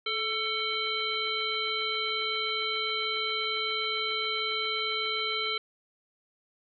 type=harmonic tone with a mistuned harmonic; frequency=446.3 Hz; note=A4; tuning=25 cents sharp; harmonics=1 / 3 / 5 / 7 / 9; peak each=-37 / -35 / -34 / -33 / -34 dBFS; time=0.06-5.58 s; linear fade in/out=5 ms; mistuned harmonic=1; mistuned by=-50 cents; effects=none